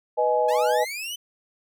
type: chord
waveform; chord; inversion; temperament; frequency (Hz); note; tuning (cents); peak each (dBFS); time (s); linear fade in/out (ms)
sine; G# minor; first; equal with one note detuned; 493.9 / 622.3 / 840.7; B4 / D#5 / G#5; 0 / 0 / +21; -23; 0.17-0.85; 20
type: linear sweep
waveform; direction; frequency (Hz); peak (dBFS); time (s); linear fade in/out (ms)
sawtooth; up; 811 to 3059; -27; 0.48-1.16; 10
effects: none